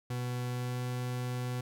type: tone with pitch glide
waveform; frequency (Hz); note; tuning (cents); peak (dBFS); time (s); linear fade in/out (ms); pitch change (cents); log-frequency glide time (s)
40% pulse; 123.6 to 124.46; B2 to B2; +2 to +14; -32; 0.1-1.61; 5; +12; 0.48-0.79
effects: none